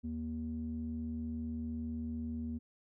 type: tone with low-pass filter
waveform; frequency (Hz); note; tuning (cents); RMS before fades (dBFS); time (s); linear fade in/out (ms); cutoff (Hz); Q
square; 78.9; D#2; +25; -39; 0.03-2.59; 20; 250; 6.2
effects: none